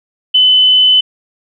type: tone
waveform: sine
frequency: 3021 Hz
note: F#7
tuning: 35 cents sharp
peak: -5 dBFS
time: 0.34-1.01 s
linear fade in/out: 10 ms
effects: none